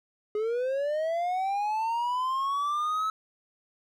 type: linear sweep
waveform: triangle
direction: up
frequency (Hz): 415.3 to 1302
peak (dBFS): -24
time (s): 0.35-3.1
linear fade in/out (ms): 2
effects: none